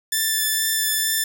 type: tone with vibrato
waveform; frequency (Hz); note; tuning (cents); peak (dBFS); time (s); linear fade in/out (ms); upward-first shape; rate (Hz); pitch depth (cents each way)
5% pulse; 1760; A6; 0; -9; 0.12-1.24; 5; triangle; 2.2; 16
effects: 7-bit